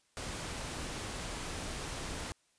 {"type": "noise", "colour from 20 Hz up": "pink", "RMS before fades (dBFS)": -40, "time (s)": [0.17, 2.32], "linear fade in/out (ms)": 0, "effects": ["white hiss -72 dBFS RMS until 2.58 s", "resampled to 22050 Hz"]}